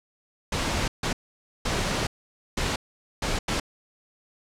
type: noise bursts at uneven times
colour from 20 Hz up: pink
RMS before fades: -26 dBFS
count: 6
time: 0.52-0.88 / 1.03-1.13 / 1.65-2.07 / 2.57-2.76 / 3.22-3.39 / 3.48-3.6 s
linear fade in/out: 5 ms
effects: low-pass 7000 Hz 12 dB/octave